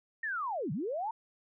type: linear two-way sweep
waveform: sine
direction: down then up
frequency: 1864.7 to 128.6 to 932 Hz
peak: -32 dBFS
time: 0.23-1.11 s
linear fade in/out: 5 ms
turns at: 0.72 s
effects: none